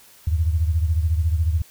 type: beating tone pair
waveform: sine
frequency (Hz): 78.6 / 92.6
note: D#2 / F#2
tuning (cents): +18 / +2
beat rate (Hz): 14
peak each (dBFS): -18 / -24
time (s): 0.27-1.62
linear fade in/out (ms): 5
effects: white hiss -50 dBFS RMS until 1.7 s